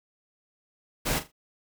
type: noise with echo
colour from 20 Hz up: pink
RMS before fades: -27 dBFS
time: 1.05-1.2 s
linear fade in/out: 20 ms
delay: 40 ms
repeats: 3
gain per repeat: -12 dB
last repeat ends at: 1.32 s
effects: none